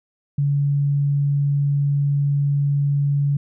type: tone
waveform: sine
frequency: 142.3 Hz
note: C#3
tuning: 46 cents sharp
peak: -16 dBFS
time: 0.38-3.37 s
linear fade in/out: 5 ms
effects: none